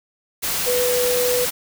sine tone in noise, 493.9 Hz, B4, in tune, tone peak -18 dBFS, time 0.66-1.46 s, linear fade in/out 20 ms, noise white, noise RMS -23 dBFS, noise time 0.42-1.51 s, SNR +2 dB, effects none

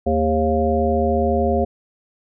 harmonic tone with a mistuned harmonic, 77.5 Hz, D#2, 6 cents flat, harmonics 1 / 3 / 5 / 7 / 9, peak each -22 / -22 / -22 / -22 / -22 dBFS, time 0.06-1.65 s, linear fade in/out 10 ms, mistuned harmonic 5, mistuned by +60 cents, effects none

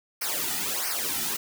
white noise with flanger, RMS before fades -29 dBFS, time 0.21-1.37 s, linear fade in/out 10 ms, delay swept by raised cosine 0.27 to 1.87 ms, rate 1.5 Hz, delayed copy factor -0.9, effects none

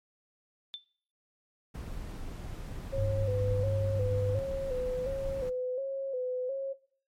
sine tone with exponential decay, 3538 Hz, A7, 9 cents sharp, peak -32 dBFS, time 0.74-0.83 s, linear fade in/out 0 ms, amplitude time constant 19 ms
brown noise, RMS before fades -39 dBFS, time 1.74-5.5 s, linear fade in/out 10 ms
sine tone with vibrato, 523.3 Hz, C5, in tune, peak -30 dBFS, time 2.92-6.74 s, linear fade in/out 20 ms, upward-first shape square, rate 1.4 Hz, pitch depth 63 cents each way
sine tone, 99.7 Hz, G2, 30 cents sharp, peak -28 dBFS, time 2.98-4.39 s, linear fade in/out 0 ms
effects noise-tail reverb RT60 0.5 s tail -19 dB re dry + MP3 64 kbps

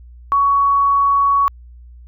sine tone, 1120 Hz, C#6, 18 cents sharp, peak -11 dBFS, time 0.32-1.48 s, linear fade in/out 0 ms, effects added 60 Hz sine -37 dBFS peak until 2.07 s

